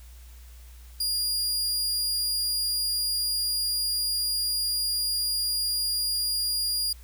sawtooth tone, 4837 Hz, D#8, 50 cents flat, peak -22 dBFS, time 1-6.93 s, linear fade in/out 5 ms, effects added 60 Hz sine -44 dBFS peak until 7.03 s + white hiss -56 dBFS RMS until 7.03 s

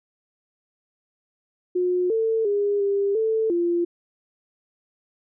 sine tone with pitch steps, 360.5 / 447.3 / 407.2 / 399.6 / 442.7 / 345.2 Hz, F#4 / A4 / G#4 / G4 / A4 / F4, -45 / +28 / -34 / +33 / +11 / -20 cents, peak -19 dBFS, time 1.75-3.85 s, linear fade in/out 10 ms, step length 350 ms, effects none

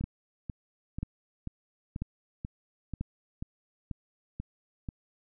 two click trains, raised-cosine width 5 ms, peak -20 / -23 dBFS, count 4 / 11, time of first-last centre 0.04-3.01 / 0.01-4.888 s, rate 1.01 / 2.05 Hz, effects none

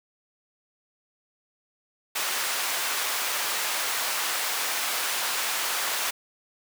pink high-pass noise, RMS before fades -28 dBFS, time 2.15-6.11 s, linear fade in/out 10 ms, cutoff 940 Hz, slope 12 dB/octave, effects none

